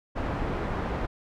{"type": "low-pass noise", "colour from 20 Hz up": "pink", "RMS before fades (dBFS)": -30, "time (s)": [0.15, 1.07], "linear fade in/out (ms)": 20, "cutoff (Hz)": 1400, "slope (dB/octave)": 12, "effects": []}